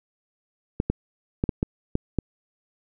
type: clicks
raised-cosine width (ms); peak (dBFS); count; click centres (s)
3; -9; 7; 0.801 / 0.9 / 1.439 / 1.492 / 1.629 / 1.954 / 2.187
effects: none